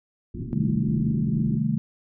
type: low-pass noise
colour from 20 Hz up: white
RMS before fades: -33 dBFS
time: 0.34-1.58 s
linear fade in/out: 10 ms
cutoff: 360 Hz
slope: 96 dB/octave
type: chord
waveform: sine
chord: A half-diminished seventh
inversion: first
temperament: equal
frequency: 130.81 / 155.56 / 196 / 220 Hz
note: C3 / Eb3 / G3 / A3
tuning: 0 / 0 / 0 / 0 cents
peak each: -28 / -26 / -29 / -25 dBFS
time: 0.53-1.78 s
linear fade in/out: 0 ms
effects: none